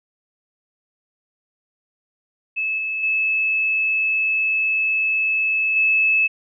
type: tone with level steps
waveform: sine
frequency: 2604 Hz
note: E7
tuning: 22 cents flat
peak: -20 / -22 / -17 / -14 dBFS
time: 2.56-6.28 s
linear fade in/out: 20 ms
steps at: 2.78 / 3.03 / 5.76 s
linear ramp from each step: 5 ms
effects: none